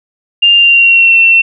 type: tone with pitch glide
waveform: sine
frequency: 2800 to 2703 Hz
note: F7 to E7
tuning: +4 to +43 cents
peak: -3 dBFS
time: 0.42-1.42 s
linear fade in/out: 10 ms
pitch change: -61 cents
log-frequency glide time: 0.55-1.16 s
effects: none